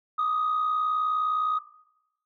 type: tone pair together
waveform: sine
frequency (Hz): 1191.3 / 1251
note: D6 / D#6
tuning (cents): +24 / +9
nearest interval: minor second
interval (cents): 85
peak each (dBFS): -29 / -22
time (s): 0.18-1.59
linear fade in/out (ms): 10
effects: noise-tail reverb RT60 0.9 s tail -21 dB re dry + tanh soft clip ceiling -19 dBFS